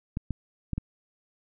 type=clicks; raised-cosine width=5 ms; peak=-17 dBFS; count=4; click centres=0.171 / 0.307 / 0.733 / 0.78 s; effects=none